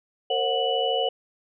sine tone cluster, 462.2 / 535 / 732 / 2957 Hz, A#4 / C5 / F#5 / F#7, -15 / +38 / -19 / -2 cents, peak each -27 dBFS, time 0.3-1.09 s, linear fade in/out 5 ms, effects none

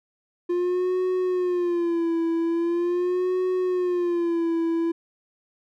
triangle tone with vibrato, 349.5 Hz, F4, 1 cent sharp, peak -19 dBFS, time 0.49-4.92 s, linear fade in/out 10 ms, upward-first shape sine, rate 0.42 Hz, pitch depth 92 cents each way, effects none

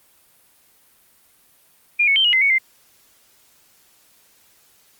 sine tone with pitch steps, 2413 / 2209 / 3126 / 2894 / 2062 / 2224 / 2089 Hz, D7 / C#7 / G7 / F#7 / C7 / C#7 / C7, +46 / -7 / -6 / -39 / -26 / +5 / -3 cents, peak -13 dBFS, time 1.99-2.585 s, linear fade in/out 10 ms, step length 85 ms, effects white hiss -56 dBFS RMS until 4.99 s + Opus 32 kbps

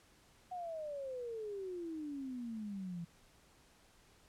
sine exponential sweep, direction down, 740 to 166.1 Hz, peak -40 dBFS, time 0.51-3.05 s, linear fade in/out 10 ms, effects pink hiss -66 dBFS RMS until 4.28 s + low-pass 11000 Hz 12 dB/octave

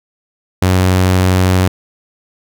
sawtooth tone, 92.5 Hz, F#2, in tune, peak -5 dBFS, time 0.62-1.68 s, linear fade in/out 5 ms, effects none

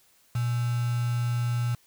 sine tone with quantisation, 120 Hz, B2, 49 cents flat, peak -24 dBFS, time 0.35-1.75 s, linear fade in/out 5 ms, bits 6, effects white hiss -62 dBFS RMS until 1.86 s

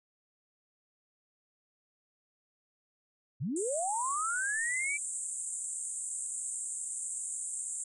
sine linear sweep, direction up, 103 to 2342 Hz, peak -31 dBFS, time 3.4-4.98 s, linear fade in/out 20 ms
pink band-pass noise, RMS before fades -38 dBFS, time 3.56-7.84 s, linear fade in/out 5 ms, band 7300 to 9200 Hz, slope 96 dB/octave
effects none

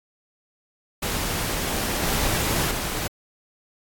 pink noise with level steps, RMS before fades -26 / -24 / -28 dBFS, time 1.02-3.08 s, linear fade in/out 10 ms, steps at 2.02 / 2.71 s, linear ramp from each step 2 ms, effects AAC 64 kbps

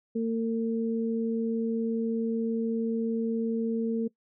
sine tone pair together, 227.1 / 454.2 Hz, A#3 / A#4, -45 / -45 cents, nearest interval octave, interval 1200 cents, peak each -27 / -30 dBFS, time 0.15-4.08 s, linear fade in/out 10 ms, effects noise-tail reverb RT60 0.1 s tail -21 dB re dry

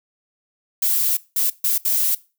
violet noise bursts at uneven times, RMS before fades -19 dBFS, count 4, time 0.82-1.17 / 1.36-1.5 / 1.64-1.78 / 1.85-2.15 s, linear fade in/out 5 ms, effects noise-tail reverb RT60 0.3 s tail -20 dB re dry

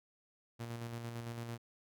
sawtooth tone with tremolo, 117.2 Hz, A#2, 10 cents sharp, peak -36 dBFS, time 0.59-1.58 s, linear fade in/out 20 ms, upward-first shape square, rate 8.9 Hz, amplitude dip 35%, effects none

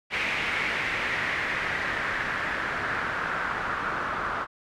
white noise with low-pass filter sweep, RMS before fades -29 dBFS, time 0.1-4.47 s, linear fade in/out 50 ms, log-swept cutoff 2300 to 1300 Hz, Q 3.1, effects none

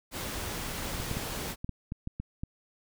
pink noise, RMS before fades -36 dBFS, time 0.11-1.56 s, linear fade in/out 50 ms
clicks, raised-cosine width 5 ms, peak -22 dBFS, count 9, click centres 1 / 1.114 / 1.17 / 1.645 / 1.693 / 1.921 / 2.074 / 2.2 / 2.435 s
effects none

